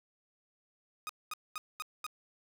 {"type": "tone bursts", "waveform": "sawtooth", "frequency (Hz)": 1244.5, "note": "D#6", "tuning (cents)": 0, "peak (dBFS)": -33, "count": 5, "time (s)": [1.07, 2.065], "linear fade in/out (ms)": 0, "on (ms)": 23, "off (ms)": 220, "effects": []}